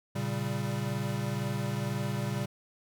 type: chord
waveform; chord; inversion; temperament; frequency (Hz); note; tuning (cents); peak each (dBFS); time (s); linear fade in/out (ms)
square; G diminished; first; equal; 116.54 / 138.59 / 196; Bb2 / Db3 / G3; 0 / 0 / 0; -35 / -35 / -36; 0.15-2.46; 10
effects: none